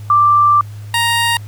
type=tone pair in turn; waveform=sine / 15% pulse; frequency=1177 / 934.2 Hz; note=D6 / A#5; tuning=+3 / +3 cents; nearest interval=major third; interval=400 cents; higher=first; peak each=-7 / -6 dBFS; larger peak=second; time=0.1-0.61 / 0.94-1.37 s; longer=first; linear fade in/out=2 ms; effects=added 104 Hz sine -27 dBFS peak until 1.47 s + pink hiss -45 dBFS RMS until 1.47 s